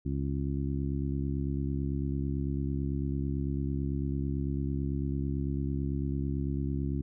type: harmonic tone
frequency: 69 Hz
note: C#2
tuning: 7 cents flat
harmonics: 1 / 2 / 3 / 4 / 5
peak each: -33 / -33 / -38 / -36 / -41 dBFS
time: 0.05-7.02 s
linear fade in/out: 10 ms
effects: none